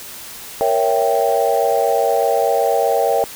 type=chord; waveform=sine; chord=A# diminished seventh; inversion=none; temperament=equal; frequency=466.2 / 554.4 / 659.3 / 784 Hz; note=A#4 / C#5 / E5 / G5; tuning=0 / 0 / 0 / 0 cents; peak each=-18 / -19 / -19 / -18 dBFS; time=0.61-3.24 s; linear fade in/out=0 ms; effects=tanh soft clip ceiling -4 dBFS + white hiss -34 dBFS RMS until 3.35 s